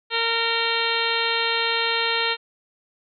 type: harmonic tone with a mistuned harmonic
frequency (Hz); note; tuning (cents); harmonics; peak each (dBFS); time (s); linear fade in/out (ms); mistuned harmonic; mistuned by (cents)
460.3; A#4; -22; 1 / 2 / 3 / 4 / 5 / 6 / 7 / 8 / 9; -29 / -29 / -29 / -29 / -29 / -29 / -29 / -29 / -29; 0.1-2.37; 50; 7; -30
effects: none